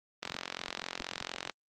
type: click train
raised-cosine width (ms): 0.2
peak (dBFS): -17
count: 57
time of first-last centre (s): 0.23-1.497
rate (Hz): 44.2
effects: high-pass 200 Hz 12 dB/octave + Opus 24 kbps